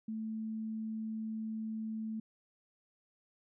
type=tone; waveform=sine; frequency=220 Hz; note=A3; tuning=in tune; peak=-36 dBFS; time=0.08-2.2 s; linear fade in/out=5 ms; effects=none